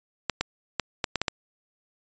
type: clicks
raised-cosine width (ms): 0.2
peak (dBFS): -7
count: 7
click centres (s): 0.297 / 0.41 / 0.797 / 1.042 / 1.157 / 1.216 / 1.282
effects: resampled to 16000 Hz